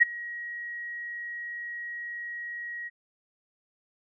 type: tone with ADSR envelope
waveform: sine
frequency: 1899 Hz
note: A#6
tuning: 32 cents sharp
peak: -12 dBFS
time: 0-2.9 s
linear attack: 21 ms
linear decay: 17 ms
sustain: -22 dB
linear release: 31 ms
effects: none